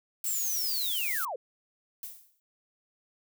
violet noise, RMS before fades -32 dBFS, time 0.24-1.25 s, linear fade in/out 2 ms
sine linear sweep, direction down, 7790 to 442.1 Hz, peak -32 dBFS, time 0.26-1.36 s, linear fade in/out 5 ms
violet noise with exponential decay, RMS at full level -37 dBFS, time 2.03-2.4 s, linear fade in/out 1 ms, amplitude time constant 80 ms
effects none

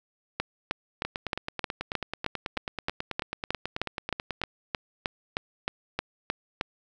two click trains, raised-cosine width 0.3 ms, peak -15 / -11 dBFS, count 32 / 21, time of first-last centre 1.05-4.416 / 0.4-6.611 s, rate 9.21 / 3.22 Hz, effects none

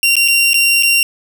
sawtooth tone with dropouts, 2762 Hz, F7, 20 cents flat, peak -6 dBFS, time 0.03-1.03 s, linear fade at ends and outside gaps 1 ms, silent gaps 0.155-0.166 / 0.279-0.283 / 0.533-0.542 / 0.826-0.832 s, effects none

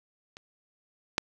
clicks, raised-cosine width 0.2 ms, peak -27 / -7 dBFS, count 2, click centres 0.369 / 1.181 s, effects none

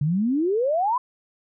sine exponential sweep, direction up, 138.59 to 1040 Hz, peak -19 dBFS, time 0.01-0.98 s, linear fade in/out 5 ms, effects none

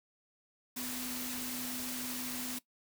sine tone in noise, 250 Hz, B3, 21 cents sharp, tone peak -42 dBFS, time 0.76-2.59 s, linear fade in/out 10 ms, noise white, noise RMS -40 dBFS, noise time 0.76-2.59 s, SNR -5 dB, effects noise-tail reverb RT60 0.1 s tail -18 dB re dry

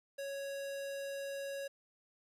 square tone, 554.4 Hz, C#5, in tune, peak -40 dBFS, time 0.18-1.68 s, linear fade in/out 10 ms, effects resampled to 32000 Hz + 11-bit

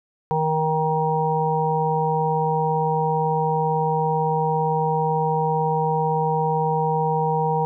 harmonic tone, 157.3 Hz, D#3, 19 cents sharp, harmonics 1 / 3 / 5 / 6, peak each -24 / -24 / -24 / -24 dBFS, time 0.31-7.65 s, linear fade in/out 0 ms, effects none

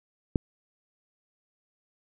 click, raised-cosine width 3 ms, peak -10 dBFS, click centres 0.358 s, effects none

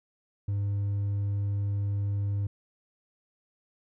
sine tone with hard clipping, 100.7 Hz, G2, 47 cents sharp, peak -27 dBFS, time 0.48-2.47 s, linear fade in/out 5 ms, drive 2 dB, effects none

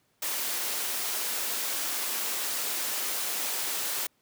white high-pass noise, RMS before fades -31 dBFS, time 0.22-4.07 s, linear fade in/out 5 ms, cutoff 300 Hz, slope 12 dB/octave, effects pink hiss -70 dBFS RMS until 4.21 s + high-pass 100 Hz 12 dB/octave

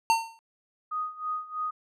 square tone with exponential decay, 908 Hz, A#5, 46 cents flat, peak -17 dBFS, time 0.1-0.39 s, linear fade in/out 0 ms, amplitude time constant 61 ms
sine tone with tremolo, 1244.5 Hz, D#6, in tune, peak -27 dBFS, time 0.91-1.71 s, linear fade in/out 10 ms, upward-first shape sine, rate 3.1 Hz, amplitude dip 85%
effects low-pass 10000 Hz 12 dB/octave

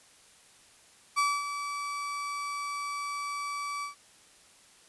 35% pulse tone with ADSR envelope, 1151 Hz, D6, 35 cents flat, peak -21 dBFS, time 1.16-3.95 s, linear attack 25 ms, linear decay 240 ms, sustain -10 dB, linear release 120 ms, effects white hiss -58 dBFS RMS until 4.88 s + resampled to 24000 Hz

